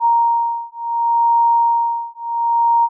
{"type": "beating tone pair", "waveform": "sine", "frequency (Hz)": [933, 933.7], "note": ["A#5", "A#5"], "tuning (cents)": [1, 3], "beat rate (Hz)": 0.7, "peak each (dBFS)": -16, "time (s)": [0, 2.89], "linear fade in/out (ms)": 50, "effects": []}